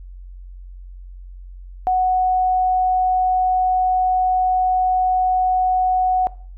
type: tone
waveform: sine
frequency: 740 Hz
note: F#5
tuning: in tune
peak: -14 dBFS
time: 1.87-6.27 s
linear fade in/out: 0 ms
effects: noise-tail reverb RT60 0.5 s tail -20 dB re dry + added 45 Hz sine -34 dBFS peak until 6.57 s